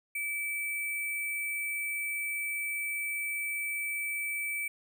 sine tone with sample-and-hold, 2310 Hz, D7, 29 cents flat, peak -31 dBFS, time 0.15-4.68 s, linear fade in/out 5 ms, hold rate 11025 Hz, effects none

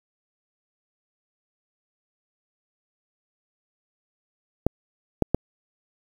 clicks, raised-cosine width 2 ms, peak -5 dBFS, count 3, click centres 4.666 / 5.223 / 5.346 s, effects 7-bit

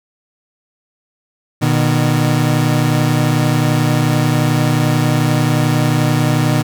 30% pulse tone pair together, 121 / 152.31 Hz, B2 / D#3, -35 / -37 cents, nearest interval major third, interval 398 cents, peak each -12 dBFS, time 1.61-6.63 s, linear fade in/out 20 ms, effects none

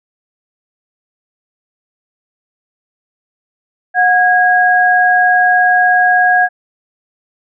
sine tone pair together, 727.3 / 1644 Hz, F#5 / G#6, -30 / -18 cents, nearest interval octave + major second, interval 1412 cents, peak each -10 dBFS, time 3.94-6.49 s, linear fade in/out 50 ms, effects none

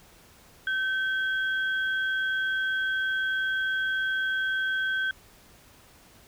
sine tone pair together, 1543 / 3273 Hz, G6 / G#7, -28 / -26 cents, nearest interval octave + minor second, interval 1302 cents, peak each -25 / -36 dBFS, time 0.67-5.11 s, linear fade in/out 2 ms, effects pink hiss -55 dBFS RMS until 6.27 s

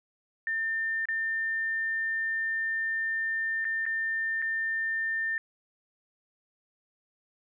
sine tone with dropouts, 1800 Hz, A6, 39 cents sharp, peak -27 dBFS, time 0.47-5.38 s, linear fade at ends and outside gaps 1 ms, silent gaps 1.055-1.086 / 3.645-3.651 / 3.855-3.863 / 4.419-4.423 s, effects none

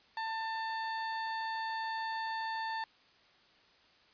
30% pulse tone, 893 Hz, A5, 25 cents sharp, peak -32 dBFS, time 0.17-2.84 s, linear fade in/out 2 ms, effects white hiss -64 dBFS RMS until 4.13 s + resampled to 11025 Hz

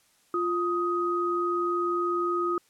sine tone pair together, 349.2 / 1252.7 Hz, F4 / D#6, 0 / +11 cents, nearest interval octave + minor seventh, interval 2211 cents, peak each -27 dBFS, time 0.34-2.58 s, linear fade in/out 2 ms, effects white hiss -64 dBFS RMS until 2.69 s + low-pass 11000 Hz 12 dB/octave

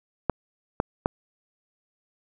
clicks, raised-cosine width 1 ms, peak -7 dBFS, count 3, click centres 0.297 / 0.801 / 1.059 s, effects none

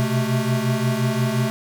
square tone cluster, 124.8 / 130.5 / 219.3 Hz, B2 / C3 / A3, +19 / -4 / -6 cents, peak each -24 dBFS, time 0-1.5 s, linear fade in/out 0 ms, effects none

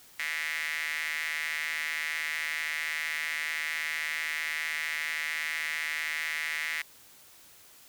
square tone with high-pass filter, 77.8 Hz, D#2, in tune, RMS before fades -33 dBFS, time 0.19-6.82 s, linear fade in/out 5 ms, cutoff 2000 Hz, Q 5.8, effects white hiss -55 dBFS RMS until 7.88 s

